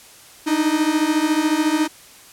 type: beating tone pair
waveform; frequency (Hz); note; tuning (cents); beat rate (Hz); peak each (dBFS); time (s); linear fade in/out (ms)
45% pulse; 301.5 / 315.5; D4 / D#4; +46 / +24; 14; -20 / -19; 0.46-1.88; 20
effects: white hiss -45 dBFS RMS until 2.32 s + low-pass 12000 Hz 12 dB/octave